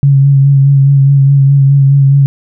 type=tone with vibrato; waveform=sine; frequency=138.4 Hz; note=C#3; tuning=2 cents flat; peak=-3 dBFS; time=0.03-2.26 s; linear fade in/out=0 ms; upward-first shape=sine; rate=4.8 Hz; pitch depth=27 cents each way; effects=none